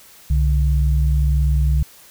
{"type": "tone pair together", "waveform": "sine", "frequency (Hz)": [65.41, 146.83], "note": ["C2", "D3"], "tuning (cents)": [0, 0], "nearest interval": "octave + major second", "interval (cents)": 1400, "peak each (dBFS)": [-14, -21], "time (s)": [0.3, 1.83], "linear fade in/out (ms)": 5, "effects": ["white hiss -46 dBFS RMS until 2.1 s"]}